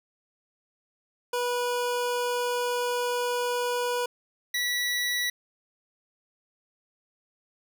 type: tone pair in turn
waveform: 25% pulse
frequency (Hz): 488.3 / 1948.4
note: B4 / B6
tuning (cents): -20 / -24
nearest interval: 2 octaves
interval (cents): 2396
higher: second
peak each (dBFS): -22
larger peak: neither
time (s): 1.33-4.06 / 4.54-5.3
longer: first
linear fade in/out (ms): 5
effects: none